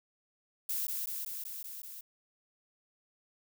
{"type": "noise with echo", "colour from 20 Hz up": "violet", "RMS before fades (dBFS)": -34, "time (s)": [0.69, 0.87], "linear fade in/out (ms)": 5, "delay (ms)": 190, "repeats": 6, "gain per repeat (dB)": -2, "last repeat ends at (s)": 2.01, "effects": []}